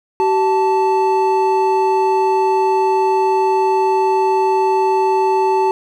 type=tone pair together; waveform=triangle; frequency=381.9 / 880 Hz; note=G4 / A5; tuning=-45 / 0 cents; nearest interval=octave + major second; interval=1445 cents; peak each=-13 dBFS; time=0.2-5.71 s; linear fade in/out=0 ms; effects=none